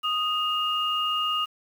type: tone pair together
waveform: sine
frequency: 1244.5 / 2839 Hz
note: D#6 / F7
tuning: 0 / +28 cents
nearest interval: octave + major second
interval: 1428 cents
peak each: -26 dBFS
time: 0.03-1.46 s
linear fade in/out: 20 ms
effects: 8-bit